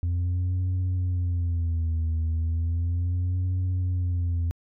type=tone with vibrato; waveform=sine; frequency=86 Hz; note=F2; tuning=26 cents flat; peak=-20 dBFS; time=0.03-4.51 s; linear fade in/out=0 ms; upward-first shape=sine; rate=0.35 Hz; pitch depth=110 cents each way; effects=tanh soft clip ceiling -22 dBFS